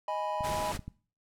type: chord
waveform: triangle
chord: G# minor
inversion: second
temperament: equal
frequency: 622.3 / 830.6 / 987.8 Hz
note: D#5 / G#5 / B5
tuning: 0 / 0 / 0 cents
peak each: -33 dBFS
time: 0.08-0.72 s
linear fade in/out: 2 ms
type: clicks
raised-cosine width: 5 ms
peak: -27 dBFS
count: 6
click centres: 0.408 / 0.516 / 0.547 / 0.751 / 0.793 / 0.88 s
type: low-pass noise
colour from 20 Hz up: pink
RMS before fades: -38 dBFS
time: 0.43-0.78 s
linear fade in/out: 20 ms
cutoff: 12000 Hz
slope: 24 dB/octave
effects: noise-tail reverb RT60 0.4 s tail -20 dB re dry